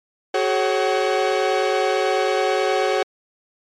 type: tone cluster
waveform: 45% pulse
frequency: 375.9 / 425.1 / 547 / 755 Hz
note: F#4 / G#4 / C#5 / F#5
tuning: +27 / +40 / -23 / +35 cents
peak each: -23 dBFS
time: 0.34-3.03 s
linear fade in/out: 5 ms
effects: low-pass 5000 Hz 12 dB/octave + MP3 96 kbps